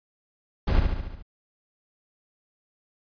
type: noise with echo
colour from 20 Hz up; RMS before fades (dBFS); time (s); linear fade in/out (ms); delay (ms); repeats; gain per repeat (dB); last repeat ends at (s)
brown; -20; 0.67-0.8; 10; 71; 6; -4; 1.226
effects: resampled to 11025 Hz